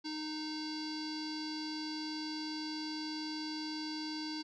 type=tone with low-pass filter; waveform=square; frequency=308.5 Hz; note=D#4; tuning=15 cents flat; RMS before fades=-40 dBFS; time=0.04-4.43 s; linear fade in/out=20 ms; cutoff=4700 Hz; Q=9.3; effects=none